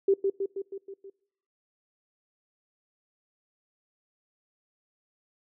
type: tone with echo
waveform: sine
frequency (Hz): 392.1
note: G4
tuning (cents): 0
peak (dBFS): -18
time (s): 0.08-0.14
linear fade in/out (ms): 5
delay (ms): 160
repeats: 6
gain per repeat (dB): -4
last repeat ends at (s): 1.1
effects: noise-tail reverb RT60 0.7 s tail -23 dB re dry